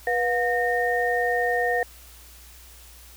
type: tone cluster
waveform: sine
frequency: 487.2 / 717 / 1836 Hz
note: B4 / F5 / A#6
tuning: -24 / +45 / -27 cents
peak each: -25 dBFS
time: 0.07-1.83 s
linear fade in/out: 2 ms
effects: added 60 Hz sine -48 dBFS peak until 3.16 s + white hiss -49 dBFS RMS until 3.16 s